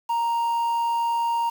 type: tone with quantisation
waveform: triangle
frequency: 932.3 Hz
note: A#5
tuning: in tune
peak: -19 dBFS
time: 0.09-1.5 s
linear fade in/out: 10 ms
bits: 7
effects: none